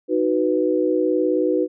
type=chord; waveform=sine; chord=B major; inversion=first; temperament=equal; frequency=311.1 / 370 / 493.9 Hz; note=D#4 / F#4 / B4; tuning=0 / 0 / 0 cents; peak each=-21 dBFS; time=0.08-1.68 s; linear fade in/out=50 ms; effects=none